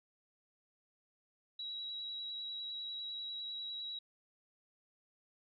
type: tone with vibrato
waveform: sine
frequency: 3879 Hz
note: B7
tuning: 32 cents flat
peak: -40 dBFS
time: 1.59-3.99 s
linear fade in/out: 5 ms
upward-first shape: square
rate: 10 Hz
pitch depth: 12 cents each way
effects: none